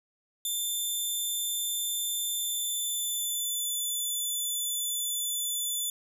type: tone with pitch glide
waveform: 10% pulse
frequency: 3550 to 3491 Hz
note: A7 to A7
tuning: +15 to -14 cents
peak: -22 dBFS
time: 0.45-5.9 s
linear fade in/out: 2 ms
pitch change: -29 cents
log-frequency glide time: 2.35-3.7 s
effects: none